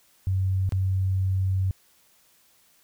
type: tone with dropouts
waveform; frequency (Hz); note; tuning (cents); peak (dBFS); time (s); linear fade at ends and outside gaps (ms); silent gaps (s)
sine; 94.8; F#2; +43; -21; 0.27-1.71; 0; 0.692-0.722
effects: white hiss -61 dBFS RMS until 2.83 s